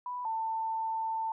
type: tone pair in turn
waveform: sine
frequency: 987.8 / 892.7 Hz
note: B5 / A5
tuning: 0 / +25 cents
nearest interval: major second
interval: 175 cents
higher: first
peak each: -34 / -30 dBFS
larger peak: second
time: 0.06-0.25 / 0.25-1.32 s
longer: second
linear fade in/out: 2 ms
effects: none